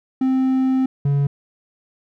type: tone pair in turn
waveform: triangle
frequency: 261.6 / 141.41 Hz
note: C4 / C#3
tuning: 0 / +35 cents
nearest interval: major seventh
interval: 1065 cents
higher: first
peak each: -13 dBFS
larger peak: neither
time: 0.21-0.86 / 1.05-1.27 s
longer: first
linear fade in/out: 5 ms
effects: none